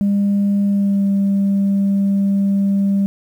sine tone with pitch glide, 201 to 197.78 Hz, G3 to G3, +44 to +16 cents, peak -11 dBFS, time 0.01-3.06 s, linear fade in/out 0 ms, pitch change -28 cents, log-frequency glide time 0.64-1.06 s, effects tanh soft clip ceiling -11 dBFS + 8-bit

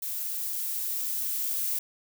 violet noise with level ramp, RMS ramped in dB -33 to -29 dBFS, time 0.02-1.79 s, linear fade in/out 5 ms, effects none

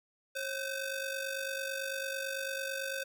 sawtooth ring-modulated tone, 1033 Hz, C6, 22 cents flat, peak -28 dBFS, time 0.35-3.04 s, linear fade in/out 10 ms, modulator 492 Hz, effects none

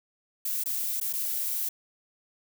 violet noise with dropouts, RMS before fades -30 dBFS, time 0.45-1.69 s, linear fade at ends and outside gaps 5 ms, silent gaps 0.638-0.658 / 1.001-1.011 / 1.129-1.134 s, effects none

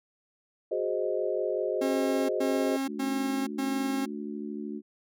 sine chord, Ab dominant seventh, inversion third, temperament equal, 370 / 415.3 / 523.3 / 622.3 Hz, Gb4 / Ab4 / C5 / Eb5, 0 / 0 / 0 / 0 cents, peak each -32 dBFS, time 0.71-2.77 s, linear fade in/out 10 ms
45% pulse tone bursts, 270 Hz, C#4, 45 cents flat, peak -28 dBFS, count 4, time 1.81-4.06 s, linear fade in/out 10 ms, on 480 ms, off 110 ms
harmonic tone, 73.2 Hz, D2, 5 cents flat, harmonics 3 / 4 / 5, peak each -36 / -38 / -40 dBFS, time 2.85-4.82 s, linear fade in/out 50 ms
effects none

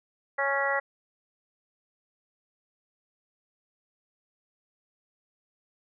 harmonic tone, 277.2 Hz, C#4, in tune, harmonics 2 / 3 / 4 / 5 / 6 / 7, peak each -30 / -32 / -34 / -33 / -34 / -29 dBFS, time 0.38-0.8 s, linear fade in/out 10 ms, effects none

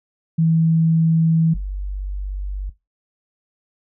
sine tone pair in turn, 162.7 / 48.37 Hz, E3 / G1, -22 / -22 cents, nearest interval octave + major sixth, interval 2100 cents, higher first, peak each -13 / -22 dBFS, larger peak first, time 0.38-1.54 / 1.54-2.7 s, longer neither, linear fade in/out 10 ms, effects noise-tail reverb RT60 0.2 s tail -17 dB re dry

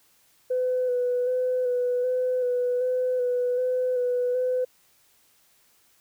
sine tone with vibrato, 499.6 Hz, B4, 20 cents sharp, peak -21 dBFS, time 0.5-4.65 s, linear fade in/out 10 ms, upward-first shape square, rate 1.3 Hz, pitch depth 20 cents each way, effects tanh soft clip ceiling -17 dBFS + white hiss -62 dBFS RMS until 6 s

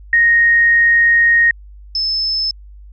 sine tone pair in turn, 1864.7 / 5241 Hz, A#6 / E8, 0 / -11 cents, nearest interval octave + tritone, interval 1789 cents, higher second, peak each -8 / -15 dBFS, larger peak first, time 0.13-1.51 / 1.95-2.51 s, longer first, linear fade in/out 2 ms, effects added 50 Hz sine -35 dBFS peak until 2.92 s

